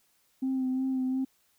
sine tone with vibrato, 260.8 Hz, C4, 5 cents flat, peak -25 dBFS, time 0.42-1.25 s, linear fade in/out 10 ms, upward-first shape sine, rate 2.8 Hz, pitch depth 24 cents each way, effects tanh soft clip ceiling -23 dBFS + white hiss -69 dBFS RMS until 1.58 s

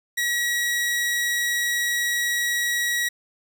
sawtooth tone, 1916 Hz, A#6, 47 cents sharp, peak -18 dBFS, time 0.17-3.09 s, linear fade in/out 10 ms, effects none

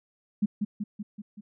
sine tone with echo, 207.7 Hz, G#3, in tune, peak -20 dBFS, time 0.42-0.46 s, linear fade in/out 10 ms, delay 190 ms, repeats 5, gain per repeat -4 dB, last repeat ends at 1.41 s, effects none

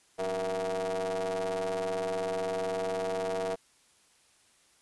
40% pulse ring-modulated tone, 95.8 Hz, G2, 39 cents flat, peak -26 dBFS, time 0.18-3.56 s, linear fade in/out 20 ms, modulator 565 Hz, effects white hiss -64 dBFS RMS until 4.81 s + resampled to 24000 Hz

